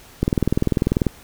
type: click train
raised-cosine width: 3 ms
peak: -4 dBFS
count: 18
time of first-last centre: 0.23-1.067 s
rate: 20.3 Hz
effects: pink hiss -46 dBFS RMS until 1.23 s